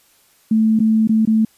sine tone with dropouts, 220 Hz, A3, in tune, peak -11 dBFS, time 0.51-1.45 s, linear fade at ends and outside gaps 5 ms, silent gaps 0.792-0.801 / 1.074-1.092 / 1.253-1.273 s, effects white hiss -55 dBFS RMS until 1.57 s + resampled to 32000 Hz

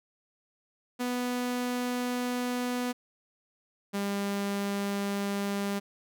sawtooth tone pair in turn, 246.9 / 200.4 Hz, B3 / G3, 0 / +38 cents, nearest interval major third, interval 362 cents, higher first, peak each -25 dBFS, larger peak neither, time 0.99-2.93 / 3.93-5.8 s, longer first, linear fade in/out 20 ms, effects none

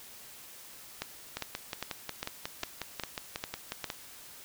two click trains, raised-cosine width 0.2 ms, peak -17 / -16 dBFS, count 15 / 8, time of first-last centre 1.37-3.902 / 1.02-3.843 s, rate 5.53 / 2.48 Hz, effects white hiss -50 dBFS RMS until 4.44 s

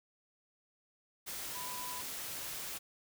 sine tone in noise, 993 Hz, B5, 9 cents sharp, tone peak -44 dBFS, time 1.54-2.02 s, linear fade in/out 20 ms, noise white, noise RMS -42 dBFS, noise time 1.26-2.79 s, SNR -5 dB, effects none

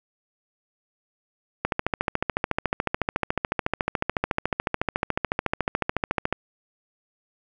click train, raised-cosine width 0.5 ms, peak -7 dBFS, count 66, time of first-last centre 1.65-6.326 s, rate 13.9 Hz, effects none

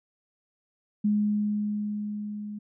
sine tone with level ramp, 208.8 Hz, G#3, 10 cents sharp, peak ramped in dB -20 to -34 dBFS, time 1.04-2.59 s, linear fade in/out 10 ms, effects none

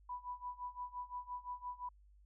sine tone with tremolo, 987.8 Hz, B5, in tune, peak -39 dBFS, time 0.09-1.89 s, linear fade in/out 5 ms, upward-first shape sine, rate 5.8 Hz, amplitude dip 90%, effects added 50 Hz sine -61 dBFS peak until 2.25 s

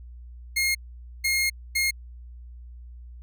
sawtooth tone bursts at uneven times, 2143 Hz, C7, 41 cents sharp, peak -18 dBFS, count 3, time 0.56-0.75 / 1.24-1.5 / 1.75-1.91 s, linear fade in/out 10 ms, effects added 60 Hz sine -40 dBFS peak until 3.22 s

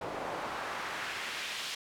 pink noise with band-pass filter sweep, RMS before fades -38 dBFS, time 0.01-1.75 s, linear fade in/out 5 ms, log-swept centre 600 to 3600 Hz, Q 1.1, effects none

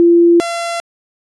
sine / sawtooth tone pair in turn, 342 / 681.6 Hz, F4 / F5, -36 / -42 cents, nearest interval octave, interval 1194 cents, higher second, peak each -5 / -14 dBFS, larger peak first, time 0-0.4 / 0.4-0.8 s, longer neither, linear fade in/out 0 ms, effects resampled to 24000 Hz

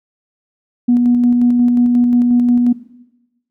sine tone with tremolo, 242.9 Hz, B3, 29 cents flat, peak -7 dBFS, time 0.88-2.73 s, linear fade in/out 10 ms, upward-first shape square, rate 5.6 Hz, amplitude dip 25%, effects noise-tail reverb RT60 1.0 s tail -17 dB re dry + tanh soft clip ceiling -3 dBFS

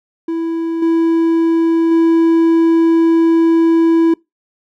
triangle tone with level steps, 330 Hz, E4, 2 cents sharp, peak -14 / -8 / -6 dBFS, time 0.28-4.14 s, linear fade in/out 5 ms, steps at 0.82 / 1.91 s, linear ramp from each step 5 ms, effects noise-tail reverb RT60 0.2 s tail -25 dB re dry

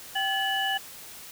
sine tone cluster, 779 / 1714 / 2955 Hz, G5 / A6 / F#7, -11 / -46 / -3 cents, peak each -29 dBFS, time 0.15-0.78 s, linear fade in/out 10 ms, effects white hiss -44 dBFS RMS until 1.31 s

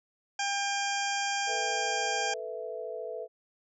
harmonic tone, 800 Hz, G5, 35 cents sharp, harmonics 1 / 2 / 3 / 4 / 6 / 7 / 8 / 9, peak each -32 / -35 / -37 / -38 / -40 / -40 / -41 / -42 dBFS, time 0.39-2.34 s, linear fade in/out 5 ms
sine chord, A suspended second, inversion none, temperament equal, 440 / 493.9 / 659.3 Hz, A4 / B4 / E5, 0 / 0 / 0 cents, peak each -39 dBFS, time 1.46-3.28 s, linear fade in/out 50 ms
effects none

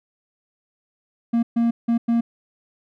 triangle tone bursts at uneven times, 233.1 Hz, A#3, in tune, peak -14 dBFS, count 4, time 1.33-1.43 / 1.56-1.71 / 1.88-1.98 / 2.08-2.21 s, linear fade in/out 10 ms, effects none

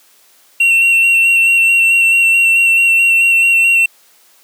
triangle tone with vibrato, 2723 Hz, F7, 44 cents flat, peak -6 dBFS, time 0.6-3.86 s, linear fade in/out 5 ms, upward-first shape square, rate 4.6 Hz, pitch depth 14 cents each way, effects white hiss -49 dBFS RMS until 4.43 s + high-pass 300 Hz 12 dB/octave

